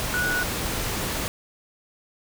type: tone in noise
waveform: sine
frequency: 1469 Hz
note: F#6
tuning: 13 cents flat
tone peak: -23 dBFS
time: 0.14-0.43 s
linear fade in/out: 0 ms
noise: pink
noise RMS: -28 dBFS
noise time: 0-1.28 s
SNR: +2 dB
effects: none